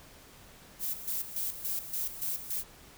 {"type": "noise with tremolo", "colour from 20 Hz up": "violet", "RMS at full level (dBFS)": -33, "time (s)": [0.79, 2.64], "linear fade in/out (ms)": 50, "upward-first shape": "square", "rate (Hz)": 3.5, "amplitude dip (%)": 70, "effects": ["pink hiss -54 dBFS RMS until 2.97 s"]}